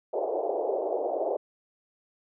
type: band-pass noise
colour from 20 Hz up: pink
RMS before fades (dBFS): -29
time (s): 0.13-1.37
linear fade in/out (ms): 10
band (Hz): 380 to 760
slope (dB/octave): 48
effects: none